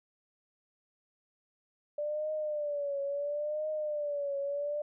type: tone with vibrato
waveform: sine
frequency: 587.3 Hz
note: D5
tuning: in tune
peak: -31 dBFS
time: 1.98-4.82 s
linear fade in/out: 5 ms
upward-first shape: triangle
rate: 0.73 Hz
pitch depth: 96 cents each way
effects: none